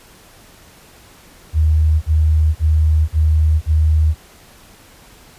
sine tone bursts, 77.9 Hz, D#2, 3 cents sharp, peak -10 dBFS, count 5, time 1.53-4.148 s, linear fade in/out 50 ms, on 490 ms, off 42 ms, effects pink hiss -45 dBFS RMS until 5.38 s + resampled to 32000 Hz

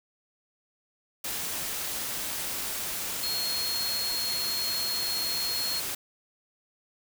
sine tone in noise, 4275 Hz, C8, 36 cents sharp, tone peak -29 dBFS, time 3.23-5.8 s, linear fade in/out 5 ms, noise white, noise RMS -33 dBFS, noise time 1.24-5.95 s, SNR +1 dB, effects none

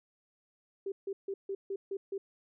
sine tone bursts, 392 Hz, G4, in tune, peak -33 dBFS, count 7, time 0.86-2.18 s, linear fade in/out 5 ms, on 60 ms, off 150 ms, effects none

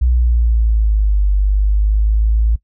sine exponential two-way sweep, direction down then up, 62.1 to 49 to 55.5 Hz, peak -10 dBFS, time 0.01-2.56 s, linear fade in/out 10 ms, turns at 1.32 s, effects noise-tail reverb RT60 0.1 s tail -19 dB re dry

